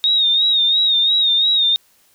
sine tone with vibrato, 3729 Hz, A#7, in tune, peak -12 dBFS, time 0.04-1.76 s, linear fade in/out 0 ms, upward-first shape sine, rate 2.9 Hz, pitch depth 65 cents each way, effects white hiss -56 dBFS RMS until 2.14 s

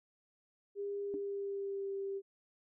sine tone with pitch glide, 403.1 to 393 Hz, G4 to G4, +48 to +4 cents, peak -36 dBFS, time 0.75-2.22 s, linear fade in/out 50 ms, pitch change -44 cents, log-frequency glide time 1.02-1.92 s
sine tone with exponential decay, 296.9 Hz, D4, 19 cents sharp, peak -35 dBFS, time 1.14-1.24 s, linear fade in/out 1 ms, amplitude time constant 20 ms
effects none

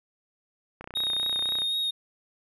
click train, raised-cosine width 0.5 ms, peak -24 dBFS, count 26, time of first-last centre 0.81-1.619 s, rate 30.9 Hz
triangle tone with vibrato, 3729 Hz, A#7, in tune, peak -24 dBFS, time 0.95-1.91 s, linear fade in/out 10 ms, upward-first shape sine, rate 3.9 Hz, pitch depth 18 cents each way
effects none

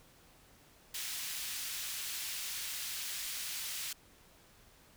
pink high-pass noise, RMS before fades -40 dBFS, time 0.94-3.93 s, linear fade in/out 5 ms, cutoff 2700 Hz, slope 12 dB/octave, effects pink hiss -62 dBFS RMS until 4.96 s

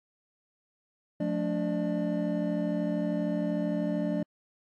triangle tone cluster, 178.3 / 218.3 / 291.3 / 599 Hz, F3 / A3 / D4 / D5, +36 / -13 / -14 / +34 cents, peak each -30 / -31 / -30 / -32 dBFS, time 1.2-4.23 s, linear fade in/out 5 ms, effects AAC 64 kbps

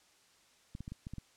clicks, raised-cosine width 5 ms, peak -30 dBFS, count 7, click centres 0.751 / 0.806 / 0.879 / 0.92 / 1.069 / 1.136 / 1.183 s, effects white hiss -66 dBFS RMS until 1.36 s + low-pass 8000 Hz 12 dB/octave

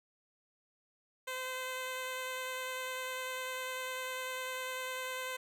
10% pulse tone with vibrato, 514 Hz, C5, 31 cents flat, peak -29 dBFS, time 1.27-5.37 s, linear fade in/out 10 ms, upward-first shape sine, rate 10 Hz, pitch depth 9 cents each way, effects none

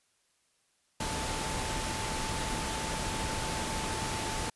sine tone in noise, 880 Hz, A5, in tune, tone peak -39 dBFS, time 1-4.5 s, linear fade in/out 5 ms, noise pink, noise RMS -34 dBFS, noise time 1-4.5 s, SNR -8 dB, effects white hiss -72 dBFS RMS until 4.55 s + resampled to 24000 Hz

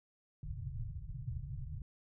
white low-pass noise, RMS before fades -42 dBFS, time 0.43-1.82 s, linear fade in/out 2 ms, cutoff 150 Hz, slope 96 dB/octave, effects none

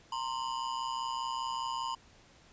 square ring-modulated tone, 987.8 Hz, B5, in tune, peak -31 dBFS, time 0.12-1.95 s, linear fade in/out 5 ms, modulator 62.5 Hz, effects pink hiss -60 dBFS RMS until 2.52 s + resampled to 16000 Hz

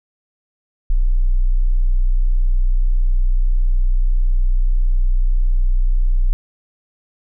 sine tone, 30.81 Hz, B0, 3 cents flat, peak -11 dBFS, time 0.9-6.33 s, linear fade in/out 0 ms, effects none

